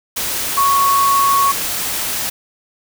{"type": "tone in noise", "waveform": "sine", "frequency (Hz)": 1108.7, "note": "C#6", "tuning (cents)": 0, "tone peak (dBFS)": -11, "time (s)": [0.57, 1.52], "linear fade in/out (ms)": 10, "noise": "white", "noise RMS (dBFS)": -21, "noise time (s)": [0.16, 2.3], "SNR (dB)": 7, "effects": []}